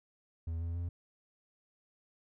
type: tone with pitch steps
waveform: triangle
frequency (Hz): 82.41 / 84.34 / 86.31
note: E2 / E2 / F2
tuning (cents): 0 / +40 / -20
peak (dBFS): -32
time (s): 0.47-0.89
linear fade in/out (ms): 5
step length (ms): 140
effects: none